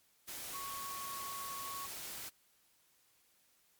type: tone in noise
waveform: sine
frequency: 1108.7 Hz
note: C#6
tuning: in tune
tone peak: -43 dBFS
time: 0.53-1.87 s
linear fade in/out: 20 ms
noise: white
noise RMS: -45 dBFS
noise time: 0.27-2.3 s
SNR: -1 dB
effects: white hiss -71 dBFS RMS until 3.79 s + MP3 96 kbps